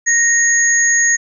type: tone pair together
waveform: sine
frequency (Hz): 1864.7 / 6645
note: A#6 / G#8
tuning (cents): 0 / 0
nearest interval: octave + minor seventh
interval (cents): 2200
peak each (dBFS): -13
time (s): 0.06-1.17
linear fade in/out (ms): 20
effects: none